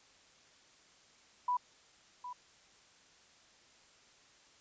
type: tone with echo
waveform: sine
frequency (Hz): 987.8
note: B5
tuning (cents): 0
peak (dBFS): -29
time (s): 1.48-1.57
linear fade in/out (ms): 5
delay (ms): 760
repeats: 1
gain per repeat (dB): -12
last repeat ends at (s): 2.33
effects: white hiss -63 dBFS RMS until 4.6 s + resampled to 16000 Hz